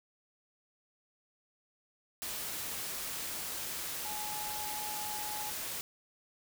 sine tone in noise, 845 Hz, G#5, 30 cents sharp, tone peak -41 dBFS, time 4.05-5.5 s, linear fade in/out 0 ms, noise white, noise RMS -39 dBFS, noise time 2.22-5.81 s, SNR -5 dB, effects none

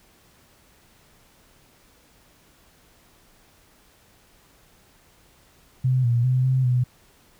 sine tone with pitch steps, 128.6 / 119 / 128 / 130.4 / 124.7 Hz, C3 / A#2 / C3 / C3 / B2, -30 / +36 / -38 / -5 / +17 cents, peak -17 dBFS, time 5.84-6.84 s, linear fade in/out 10 ms, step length 200 ms, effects pink hiss -57 dBFS RMS until 7.39 s

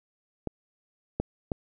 clicks, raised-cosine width 2 ms, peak -17 / -13 / -15 dBFS, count 3, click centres 0.473 / 1.2 / 1.518 s, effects none

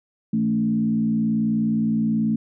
sine tone with frequency modulation, 220 Hz, A3, in tune, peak -18 dBFS, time 0.33-2.36 s, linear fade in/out 5 ms, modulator 58.9 Hz, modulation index 0.75, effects none

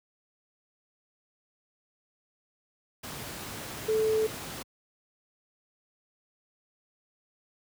sine tone in noise, 437.2 Hz, A4, 11 cents flat, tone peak -23 dBFS, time 3.88-4.27 s, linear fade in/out 10 ms, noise pink, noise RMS -39 dBFS, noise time 3.03-4.63 s, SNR +13 dB, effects high-pass 80 Hz 12 dB/octave

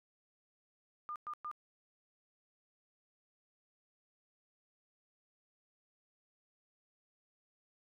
sine tone bursts, 1208 Hz, D6, 48 cents sharp, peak -39 dBFS, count 3, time 1.09-1.514 s, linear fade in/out 0 ms, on 68 ms, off 110 ms, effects none

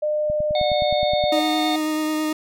sine tone with pitch glide, 604 to 596.7 Hz, D5 to D5, +48 to +27 cents, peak -19 dBFS, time 0.02-1.4 s, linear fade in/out 10 ms, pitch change -21 cents, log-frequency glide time 0.59-0.72 s
click train, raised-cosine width 5 ms, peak -20 dBFS, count 10, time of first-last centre 0.3-1.239 s, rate 9.58 Hz
harmonic tone, 729 Hz, F#5, 26 cents flat, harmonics 1 / 3 / 5 / 6, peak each -23 / -33 / -27 / -34 dBFS, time 0.55-1.76 s, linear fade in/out 2 ms
40% pulse tone with vibrato, 309.1 Hz, D#4, 11 cents flat, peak -20 dBFS, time 1.32-2.33 s, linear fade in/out 5 ms, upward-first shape sine, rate 9.2 Hz, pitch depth 12 cents each way
effects none

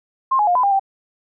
sine tone with pitch steps, 1060 / 836 / 710 / 1005 / 800 / 781 Hz, C6 / G#5 / F5 / B5 / G5 / G5, +22 / +11 / +28 / +30 / +35 / -7 cents, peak -13 dBFS, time 0.31-0.796 s, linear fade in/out 10 ms, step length 81 ms, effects none

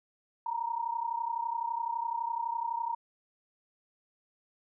sine tone pair together, 920 / 951.9 Hz, A#5 / A#5, -23 / +36 cents, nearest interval minor second, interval 59 cents, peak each -33 / -34 dBFS, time 0.46-2.95 s, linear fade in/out 5 ms, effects none

